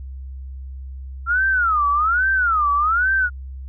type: tone with vibrato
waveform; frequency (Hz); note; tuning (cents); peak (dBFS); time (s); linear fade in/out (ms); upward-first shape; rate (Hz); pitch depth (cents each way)
sine; 1339; E6; +27; -15; 1.26-3.3; 50; sine; 1.2; 270
effects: added 66 Hz sine -30 dBFS peak until 3.68 s